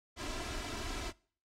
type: noise with comb filter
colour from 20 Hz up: pink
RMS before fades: -39 dBFS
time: 0.16-1.13 s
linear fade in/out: 50 ms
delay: 3 ms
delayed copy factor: +0.8
effects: noise-tail reverb RT60 0.5 s tail -24 dB re dry + low-pass 7000 Hz 12 dB/octave